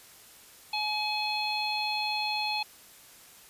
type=harmonic tone; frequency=848 Hz; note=G#5; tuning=36 cents sharp; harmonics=1 / 3 / 4 / 5; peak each=-32 / -33 / -38 / -33 dBFS; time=0.73-2.63 s; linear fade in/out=5 ms; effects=white hiss -53 dBFS RMS until 3.49 s + resampled to 32000 Hz